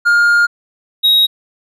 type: tone pair in turn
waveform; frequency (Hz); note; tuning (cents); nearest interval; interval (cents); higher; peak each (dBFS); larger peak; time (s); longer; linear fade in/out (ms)
triangle; 1414 / 3796; F6 / A#7; +21 / +31; octave + perfect fourth; 1710; second; -6; neither; 0.05-0.47 / 1.03-1.27; first; 20
effects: resampled to 32000 Hz